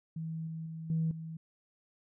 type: tone with level steps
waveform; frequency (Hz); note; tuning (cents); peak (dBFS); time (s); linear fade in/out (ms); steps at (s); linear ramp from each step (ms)
sine; 161.5; E3; -35; -35 / -37 / -39 / -27 / -39; 0.16-1.37; 5; 0.47 / 0.66 / 0.9 / 1.11; 2
effects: tanh soft clip ceiling -23 dBFS